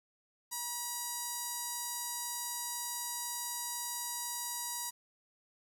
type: tone with notch filter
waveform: 5% pulse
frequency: 962 Hz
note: B5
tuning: 46 cents flat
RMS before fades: -39 dBFS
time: 0.51-4.91 s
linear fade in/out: 20 ms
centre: 2600 Hz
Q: 0.65
effects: 11-bit